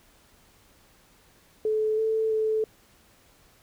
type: tone with pitch steps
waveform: sine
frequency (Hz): 433 / 441.4 / 436.5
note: A4 / A4 / A4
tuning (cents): -28 / +5 / -14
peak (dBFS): -22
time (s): 1.65-2.64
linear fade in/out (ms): 2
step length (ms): 330
effects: pink hiss -59 dBFS RMS until 3.62 s